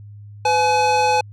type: tone pair together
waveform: square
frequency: 504 / 846.7 Hz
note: B4 / G#5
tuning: +35 / +33 cents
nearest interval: major sixth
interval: 898 cents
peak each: -21 / -16 dBFS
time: 0.45-1.21 s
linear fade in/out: 5 ms
effects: added 103 Hz sine -36 dBFS peak until 1.32 s + low-pass 6000 Hz 12 dB/octave